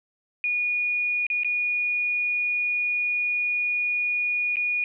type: tone with dropouts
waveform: sine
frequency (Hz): 2450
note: D#7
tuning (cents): -27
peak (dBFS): -22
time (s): 0.44-4.84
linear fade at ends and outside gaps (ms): 1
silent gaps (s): 1.267-1.301 / 1.434-1.446 / 4.558-4.568
effects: none